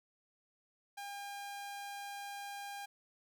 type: tone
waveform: sawtooth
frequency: 805 Hz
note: G5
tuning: 46 cents sharp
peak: -39 dBFS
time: 0.97-2.86 s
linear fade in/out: 10 ms
effects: none